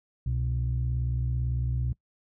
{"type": "tone pair together", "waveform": "sine", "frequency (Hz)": [65.5, 123.47], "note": ["C2", "B2"], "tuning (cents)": [2, 0], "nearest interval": "major seventh", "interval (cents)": 1098, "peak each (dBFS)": -27, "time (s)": [0.26, 1.93], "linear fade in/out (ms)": 5, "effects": ["noise-tail reverb RT60 0.1 s tail -23 dB re dry", "tanh soft clip ceiling -20 dBFS"]}